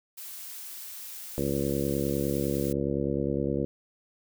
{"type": "noise", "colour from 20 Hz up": "blue", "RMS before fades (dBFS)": -41, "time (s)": [0.17, 2.73], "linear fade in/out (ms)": 10}
{"type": "harmonic tone", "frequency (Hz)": 69.8, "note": "C#2", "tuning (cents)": 13, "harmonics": [1, 2, 3, 4, 5, 6, 7, 8], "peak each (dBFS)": [-38, -33, -33, -33, -32, -37, -33, -38], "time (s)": [1.38, 3.65], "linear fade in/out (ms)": 0}
{"effects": []}